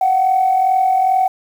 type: tone pair together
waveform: sine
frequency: 713.6 / 756 Hz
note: F5 / F#5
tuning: +37 / +37 cents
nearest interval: minor second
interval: 100 cents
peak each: -19 / -11 dBFS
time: 0.01-1.28 s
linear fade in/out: 5 ms
effects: tanh soft clip ceiling -6 dBFS + 7-bit